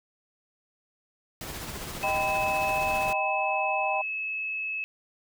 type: noise with tremolo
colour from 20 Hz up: pink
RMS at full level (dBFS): -36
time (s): 1.41-3.13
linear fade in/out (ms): 2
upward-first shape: sine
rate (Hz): 15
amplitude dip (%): 30
type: tone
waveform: sine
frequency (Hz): 2591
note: E7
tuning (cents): -30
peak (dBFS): -29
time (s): 2.03-4.84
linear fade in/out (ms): 0
type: chord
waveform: sine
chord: Eb augmented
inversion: none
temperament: equal with one note detuned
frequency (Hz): 622.3 / 784 / 1006.8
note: Eb5 / G5 / B5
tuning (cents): 0 / 0 / +33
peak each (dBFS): -31 / -28 / -32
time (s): 2.03-4.02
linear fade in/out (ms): 10
effects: none